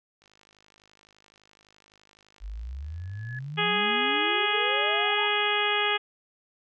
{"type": "click train", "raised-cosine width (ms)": 0.2, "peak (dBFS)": -40, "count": 175, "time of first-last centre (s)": [0.22, 3.579], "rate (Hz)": 51.8}
{"type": "exponential sweep", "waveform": "sine", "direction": "up", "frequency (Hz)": [46.25, 951], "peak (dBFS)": -33, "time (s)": [2.4, 5.29], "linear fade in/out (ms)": 50}
{"type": "tone with exponential growth", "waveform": "sine", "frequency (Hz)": 1703, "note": "G#6", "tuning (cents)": 43, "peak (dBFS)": -34, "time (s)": [2.83, 3.39], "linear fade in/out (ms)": 2, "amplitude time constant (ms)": 120}
{"type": "harmonic tone", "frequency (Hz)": 415.3, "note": "G#4", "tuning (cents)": 0, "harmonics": [1, 2, 3, 4, 5, 6, 7, 8], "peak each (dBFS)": [-31, -31, -31, -31, -31, -31, -31, -31], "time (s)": [3.57, 5.98], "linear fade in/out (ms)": 20}
{"effects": []}